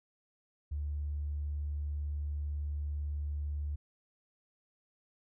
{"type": "tone with tanh clipping", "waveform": "triangle", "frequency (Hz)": 73.5, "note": "D2", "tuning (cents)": 2, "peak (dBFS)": -33, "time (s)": [0.71, 3.76], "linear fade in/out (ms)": 10, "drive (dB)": 4, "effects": []}